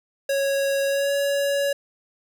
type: tone with pitch glide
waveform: square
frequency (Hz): 552 to 562.6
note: C#5 to C#5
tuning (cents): -7 to +26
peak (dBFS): -21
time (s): 0.29-1.73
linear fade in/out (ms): 5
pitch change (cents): +33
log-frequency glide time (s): 0.86-1.13
effects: none